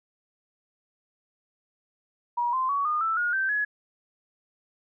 sine tone with pitch steps, 958 / 1038.7 / 1126.2 / 1221 / 1323.9 / 1435.4 / 1556.3 / 1687.4 Hz, A#5 / C6 / C#6 / D#6 / E6 / F6 / G6 / G#6, +47 / -13 / +27 / -33 / +7 / +47 / -13 / +27 cents, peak -23 dBFS, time 2.37-3.65 s, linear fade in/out 10 ms, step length 160 ms, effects none

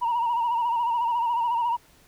sine tone with vibrato, 943 Hz, A#5, 20 cents sharp, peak -20 dBFS, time 0.01-1.77 s, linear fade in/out 20 ms, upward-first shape sine, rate 14 Hz, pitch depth 63 cents each way, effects tanh soft clip ceiling -19 dBFS + pink hiss -57 dBFS RMS until 2.07 s

